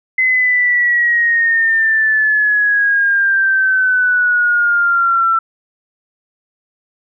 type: exponential sweep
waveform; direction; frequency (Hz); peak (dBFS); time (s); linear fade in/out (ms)
sine; down; 2048 to 1338; -10; 0.18-5.39; 5
effects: none